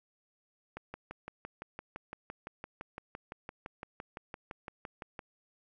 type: click train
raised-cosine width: 0.5 ms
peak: -26 dBFS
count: 27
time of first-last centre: 0.77-5.192 s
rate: 5.88 Hz
effects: none